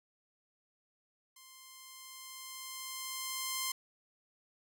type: tone with level ramp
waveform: 5% pulse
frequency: 1048 Hz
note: C6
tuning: 2 cents sharp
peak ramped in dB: -43 to -21 dBFS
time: 1.36-3.72 s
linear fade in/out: 5 ms
effects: none